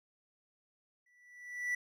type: tone with exponential growth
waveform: triangle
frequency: 1963 Hz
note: B6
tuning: 11 cents flat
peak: -28 dBFS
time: 1.06-1.75 s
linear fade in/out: 5 ms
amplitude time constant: 150 ms
effects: none